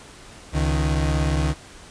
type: tone pair together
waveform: 35% pulse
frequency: 69.29 / 155.56 Hz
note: C#2 / D#3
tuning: 0 / 0 cents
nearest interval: octave + major second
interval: 1400 cents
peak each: -19 / -22 dBFS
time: 0.52-1.55 s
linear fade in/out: 50 ms
effects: pink hiss -44 dBFS RMS until 1.9 s + resampled to 22050 Hz